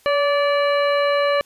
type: harmonic tone with a mistuned harmonic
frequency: 580 Hz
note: D5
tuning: 22 cents flat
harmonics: 1 / 2 / 3 / 4 / 5 / 7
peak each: -17 / -23 / -27 / -29 / -31 / -34 dBFS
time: 0.06-1.41 s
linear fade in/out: 0 ms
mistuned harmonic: 1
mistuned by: -29 cents
effects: white hiss -55 dBFS RMS until 1.45 s + resampled to 32000 Hz